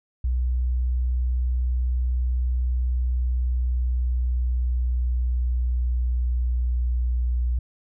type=tone with pitch glide; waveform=sine; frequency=62 to 60.72 Hz; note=B1 to B1; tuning=+7 to -29 cents; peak=-20 dBFS; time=0.24-7.59 s; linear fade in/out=5 ms; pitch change=-36 cents; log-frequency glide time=2.77-7.44 s; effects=none